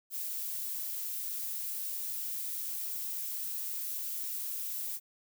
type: noise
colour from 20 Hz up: violet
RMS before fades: -37 dBFS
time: 0.1-5 s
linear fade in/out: 50 ms
effects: none